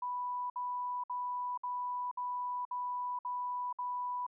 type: tone bursts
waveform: sine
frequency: 987.8 Hz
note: B5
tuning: in tune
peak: -34 dBFS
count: 8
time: 0.02-4.266 s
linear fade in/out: 5 ms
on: 480 ms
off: 58 ms
effects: none